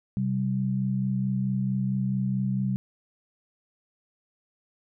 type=tone pair together; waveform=sine; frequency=129.48 / 194 Hz; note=C3 / G3; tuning=-18 / -18 cents; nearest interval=perfect fifth; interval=700 cents; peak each=-27 / -26 dBFS; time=0.17-2.76 s; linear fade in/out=0 ms; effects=none